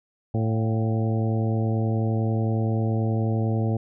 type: harmonic tone with a mistuned harmonic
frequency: 111.2 Hz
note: A2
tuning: 19 cents sharp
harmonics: 1 / 2 / 3 / 4 / 5 / 6 / 7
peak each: -22 / -28 / -32 / -34 / -36 / -38 / -39 dBFS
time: 0.34-3.77 s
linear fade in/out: 5 ms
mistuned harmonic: 6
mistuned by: +69 cents
effects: none